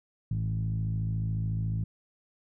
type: tone with low-pass filter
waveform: 10% pulse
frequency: 54 Hz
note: A1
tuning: 32 cents flat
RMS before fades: -30 dBFS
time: 0.31-1.84 s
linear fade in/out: 5 ms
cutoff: 130 Hz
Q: 7.6
effects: none